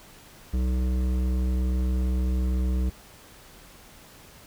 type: tone with hard clipping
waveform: sine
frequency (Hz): 63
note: B1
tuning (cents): +35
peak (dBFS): -24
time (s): 0.53-2.9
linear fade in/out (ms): 10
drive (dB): 12
effects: pink hiss -50 dBFS RMS until 4.46 s